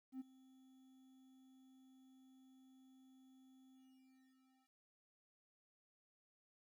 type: tone with ADSR envelope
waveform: triangle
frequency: 261.6 Hz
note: C4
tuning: in tune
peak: -40 dBFS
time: 0.12-4.84 s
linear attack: 81 ms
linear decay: 20 ms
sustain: -22 dB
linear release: 1100 ms
effects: tanh soft clip ceiling -40 dBFS + 13-bit